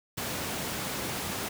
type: high-pass noise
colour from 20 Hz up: pink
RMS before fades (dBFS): -34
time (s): 0.17-1.49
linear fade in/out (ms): 10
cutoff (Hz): 100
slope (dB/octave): 12
effects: none